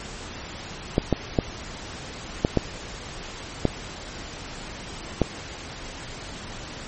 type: clicks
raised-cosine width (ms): 2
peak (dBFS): -4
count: 7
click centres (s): 0.981 / 1.127 / 1.388 / 2.449 / 2.573 / 3.653 / 5.217
effects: pink hiss -37 dBFS RMS until 6.87 s + MP3 32 kbps